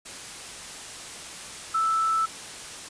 sine tone in noise, 1318.5 Hz, E6, in tune, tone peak -21 dBFS, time 1.74-2.26 s, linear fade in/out 10 ms, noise white, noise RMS -39 dBFS, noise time 0.05-2.89 s, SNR +15 dB, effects resampled to 22050 Hz

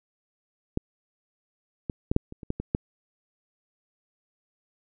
clicks, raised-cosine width 3 ms, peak -12 / -16 / -11 / -6 / -26 / -27 / -14 / -18 / -10 dBFS, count 9, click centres 0.774 / 1.898 / 2.115 / 2.164 / 2.324 / 2.432 / 2.504 / 2.6 / 2.749 s, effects none

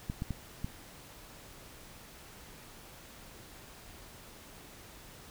clicks, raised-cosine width 5 ms, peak -22 dBFS, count 4, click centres 0.099 / 0.221 / 0.307 / 0.645 s, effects pink hiss -52 dBFS RMS until 5.3 s

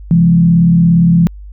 sine tone with frequency modulation, 169.9 Hz, F3, 47 cents flat, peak -5 dBFS, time 0.11-1.27 s, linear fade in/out 0 ms, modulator 37.3 Hz, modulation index 0.57, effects added 50 Hz sine -28 dBFS peak until 1.52 s

